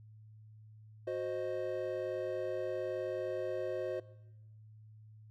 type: chord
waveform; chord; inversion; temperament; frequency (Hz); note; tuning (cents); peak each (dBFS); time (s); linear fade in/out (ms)
triangle; C diminished; second; equal with one note detuned; 366.8 / 523.3 / 622.3; Gb4 / C5 / Eb5; -15 / 0 / 0; -37 / -36 / -38; 1.07-4; 5
effects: noise-tail reverb RT60 1.0 s tail -20 dB re dry + added 108 Hz sine -53 dBFS peak until 5.3 s